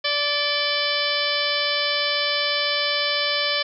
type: harmonic tone with a mistuned harmonic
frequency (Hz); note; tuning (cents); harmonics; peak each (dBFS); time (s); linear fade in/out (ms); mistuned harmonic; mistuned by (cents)
582; D5; -16; 1 / 2 / 3 / 4 / 5 / 6 / 7 / 8 / 9; -28 / -31 / -29 / -28 / -28 / -29 / -30 / -29 / -30; 0.04-3.63; 10; 5; +71
effects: none